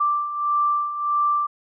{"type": "beating tone pair", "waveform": "sine", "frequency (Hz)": [1174.7, 1176.3], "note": ["D6", "D6"], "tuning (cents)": [0, 2], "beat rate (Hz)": 1.6, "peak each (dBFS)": [-26, -20], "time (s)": [0, 1.47], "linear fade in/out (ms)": 10, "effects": []}